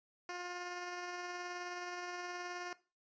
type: tone with tremolo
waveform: 10% pulse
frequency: 355.3 Hz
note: F4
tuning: 30 cents sharp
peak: -32 dBFS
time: 0.29-2.73 s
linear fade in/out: 2 ms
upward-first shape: triangle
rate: 19 Hz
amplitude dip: 30%
effects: noise-tail reverb RT60 0.3 s tail -18 dB re dry + resampled to 16000 Hz